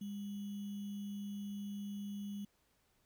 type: tone with sample-and-hold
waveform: sine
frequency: 202.4 Hz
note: G#3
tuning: 44 cents flat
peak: -40 dBFS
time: 0.01-2.45 s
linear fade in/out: 5 ms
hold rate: 3150 Hz
effects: pink hiss -75 dBFS RMS until 3.05 s